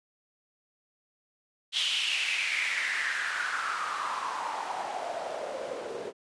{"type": "noise with band-pass filter sweep", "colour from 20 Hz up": "white", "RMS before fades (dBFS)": -32, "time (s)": [1.72, 6.13], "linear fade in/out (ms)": 50, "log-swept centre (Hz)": [3300, 430], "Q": 5.2, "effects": ["resampled to 22050 Hz"]}